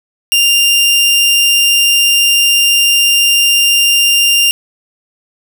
sawtooth tone, 2794 Hz, F7, in tune, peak -4 dBFS, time 0.32-4.51 s, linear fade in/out 0 ms, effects 7-bit

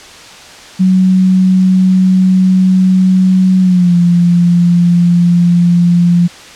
sine tone with pitch glide, 186.3 to 173.82 Hz, F#3 to F3, +12 to -8 cents, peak -5 dBFS, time 0.79-6.28 s, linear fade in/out 20 ms, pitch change -120 cents, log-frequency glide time 3.6-3.95 s, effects white hiss -33 dBFS RMS until 6.55 s + low-pass 6000 Hz 12 dB/octave

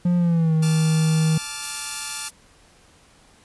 triangle tone with pitch glide, 176 to 158.62 Hz, F3 to D#3, +14 to +34 cents, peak -14 dBFS, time 0.05-1.38 s, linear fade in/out 5 ms, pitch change -180 cents, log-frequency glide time 0.17-0.54 s
5% pulse chord, D minor, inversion second, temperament equal with one note detuned, 870.4 / 1174.7 / 1396.9 Hz, A5 / D6 / F6, -19 / 0 / 0 cents, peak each -22 / -22 / -21 dBFS, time 0.62-2.29 s, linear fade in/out 10 ms
violet noise, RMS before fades -29 dBFS, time 1.61-2.31 s, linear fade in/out 20 ms
effects pink hiss -54 dBFS RMS until 3.44 s + resampled to 24000 Hz

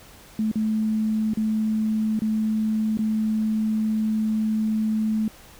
sine tone with dropouts, 217.5 Hz, A3, 20 cents flat, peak -20 dBFS, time 0.39-5.28 s, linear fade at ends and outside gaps 2 ms, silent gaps 0.515-0.556 / 1.336-1.372 / 2.192-2.219 / 2.972-2.99 s, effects pink hiss -48 dBFS RMS until 5.59 s

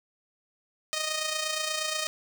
5% pulse tone with amplitude modulation, 621 Hz, D#5, 3 cents flat, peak -15 dBFS, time 0.93-2.07 s, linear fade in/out 0 ms, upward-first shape sine, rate 28.4 Hz, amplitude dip 50%, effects none

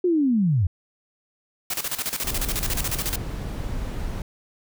sine linear sweep, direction down, 370 to 79.4 Hz, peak -17 dBFS, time 0.04-0.67 s, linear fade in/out 5 ms
white noise with tremolo, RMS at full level -26 dBFS, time 1.7-3.16 s, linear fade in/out 5 ms, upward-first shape square, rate 14 Hz, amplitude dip 75%
brown noise, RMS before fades -29 dBFS, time 2.24-4.22 s, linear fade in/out 2 ms
effects none

